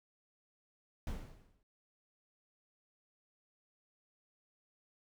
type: noise with exponential decay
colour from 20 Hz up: brown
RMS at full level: -37 dBFS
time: 1.07-1.63 s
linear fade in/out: 1 ms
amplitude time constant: 120 ms
effects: none